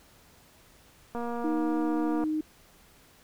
click train, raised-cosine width 1 ms, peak -22 dBFS, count 259, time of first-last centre 1.15-2.239 s, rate 237 Hz
sine tone with pitch glide, 312.5 to 309.4 Hz, D#4 to D#4, +8 to -10 cents, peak -26 dBFS, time 1.44-2.41 s, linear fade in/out 5 ms, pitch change -18 cents, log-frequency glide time 1.75-2.16 s
effects pink hiss -58 dBFS RMS until 3.23 s

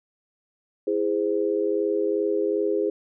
sine chord, E augmented, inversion none, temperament just, 329.6 / 412 / 515 Hz, E4 / G#4 / B#4, 0 / -14 / -28 cents, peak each -27 / -23 / -28 dBFS, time 0.87-2.9 s, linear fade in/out 5 ms, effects none

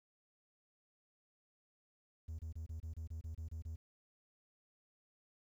triangle tone bursts, 80.3 Hz, E2, 45 cents flat, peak -39 dBFS, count 11, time 2.28-3.76 s, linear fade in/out 10 ms, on 110 ms, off 27 ms, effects tanh soft clip ceiling -35 dBFS + 12-bit

